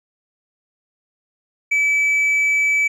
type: tone with tanh clipping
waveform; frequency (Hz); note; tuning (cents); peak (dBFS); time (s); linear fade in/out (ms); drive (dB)
triangle; 2300; D7; -37; -15; 1.71-2.88; 10; 7
effects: none